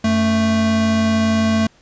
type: tone pair together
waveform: square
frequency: 92.96 / 221.1 Hz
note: F#2 / A3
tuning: +9 / +9 cents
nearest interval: octave + minor third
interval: 1500 cents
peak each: -24 / -15 dBFS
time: 0.04-1.67 s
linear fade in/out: 5 ms
effects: pink hiss -53 dBFS RMS until 1.81 s + resampled to 16000 Hz